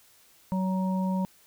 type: harmonic tone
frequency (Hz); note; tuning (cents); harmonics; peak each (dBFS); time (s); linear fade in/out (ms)
187.5; F#3; +23; 1 / 3 / 5; -25 / -37 / -35; 0.52-1.25; 0
effects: white hiss -59 dBFS RMS until 1.46 s